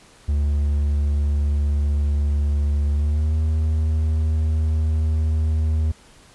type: tone with pitch glide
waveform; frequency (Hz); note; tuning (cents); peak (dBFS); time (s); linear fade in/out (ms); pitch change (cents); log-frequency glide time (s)
triangle; 72.6 to 78.26; D2 to D#2; -19 to +11; -15; 0.28-5.92; 10; +130; 2.93-3.37
effects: pink hiss -50 dBFS RMS until 6.34 s + resampled to 24000 Hz